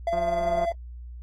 triangle tone with tremolo, 677 Hz, E5, 46 cents sharp, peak -19 dBFS, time 0.07-0.72 s, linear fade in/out 2 ms, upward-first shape sine, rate 20 Hz, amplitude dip 50%
click train, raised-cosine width 1 ms, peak -22 dBFS, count 92, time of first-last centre 0.13-0.647 s, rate 176 Hz
effects added 60 Hz sine -37 dBFS peak until 1.22 s + AAC 32 kbps

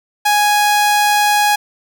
sawtooth tone, 830.6 Hz, G#5, in tune, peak -7 dBFS, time 0.25-1.56 s, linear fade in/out 10 ms, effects none

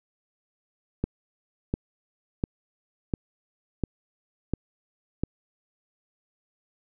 click train, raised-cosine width 3 ms, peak -12 dBFS, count 7, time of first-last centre 1.04-5.236 s, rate 1.43 Hz, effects none

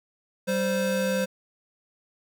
square tone pair together, 193.77 / 520 Hz, G3 / C5, -20 / -11 cents, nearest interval octave + perfect fourth, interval 1709 cents, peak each -28 / -26 dBFS, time 0.47-1.26 s, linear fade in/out 20 ms, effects none

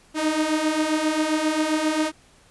sawtooth beating tone pair, 305.2 / 312.7 Hz, D#4 / D#4, -33 / +9 cents, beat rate 7.5 Hz, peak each -22 / -18 dBFS, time 0.14-2.12 s, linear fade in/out 50 ms, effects pink hiss -55 dBFS RMS until 2.5 s + resampled to 24000 Hz

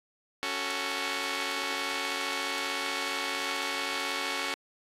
5% pulse chord, F# minor, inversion second, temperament just, 277.5 / 370 / 444 Hz, C#4 / F#4 / A4, +2 / 0 / +16 cents, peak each -24 / -25 / -24 dBFS, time 0.43-4.54 s, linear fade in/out 0 ms, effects low-pass 9000 Hz 12 dB/octave + AAC 64 kbps

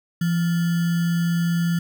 sine tone with sample-and-hold, 170 Hz, F3, 46 cents flat, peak -18 dBFS, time 0.21-1.79 s, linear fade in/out 5 ms, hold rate 1575 Hz, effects none

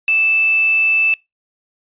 sine tone with quantisation, 2637 Hz, E7, in tune, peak -12 dBFS, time 0.08-1.14 s, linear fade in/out 2 ms, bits 4, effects noise-tail reverb RT60 0.2 s tail -24 dB re dry + resampled to 8000 Hz

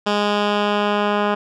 10% pulse tone with low-pass filter sweep, 206.5 Hz, G#3, 10 cents flat, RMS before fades -19 dBFS, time 0.06-1.35 s, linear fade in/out 10 ms, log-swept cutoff 4400 to 2100 Hz, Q 1.2, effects none

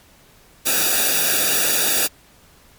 white noise with comb filter, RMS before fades -18 dBFS, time 0.65-2.08 s, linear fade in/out 20 ms, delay 0.95 ms, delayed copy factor -0.95, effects pink hiss -51 dBFS RMS until 2.78 s + MP3 96 kbps

